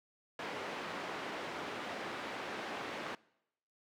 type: band-pass noise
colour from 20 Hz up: pink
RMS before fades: -42 dBFS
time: 0.39-3.15 s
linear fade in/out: 2 ms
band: 320 to 2700 Hz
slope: 12 dB/octave
effects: noise-tail reverb RT60 0.8 s tail -23 dB re dry